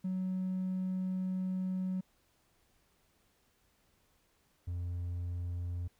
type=tone pair in turn; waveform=triangle; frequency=186 / 87.78 Hz; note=F#3 / F2; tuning=+9 / +9 cents; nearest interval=octave + minor second; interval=1300 cents; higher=first; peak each=-29 / -32 dBFS; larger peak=first; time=0.04-2.01 / 4.67-5.88 s; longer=first; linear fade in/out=10 ms; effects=tanh soft clip ceiling -28 dBFS + pink hiss -72 dBFS RMS until 5.99 s